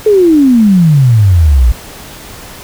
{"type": "exponential sweep", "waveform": "sine", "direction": "down", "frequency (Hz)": [440, 56], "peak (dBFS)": -3, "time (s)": [0.06, 1.72], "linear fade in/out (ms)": 5, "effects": ["pink hiss -30 dBFS RMS until 2.63 s"]}